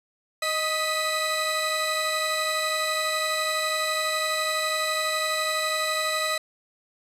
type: tone cluster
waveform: 35% pulse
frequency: 622 / 1256 / 1967 / 3986 Hz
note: D#5 / D#6 / B6 / B7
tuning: -1 / +16 / -7 / +15 cents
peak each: -28 dBFS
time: 0.42-6.38 s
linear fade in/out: 5 ms
effects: resampled to 32000 Hz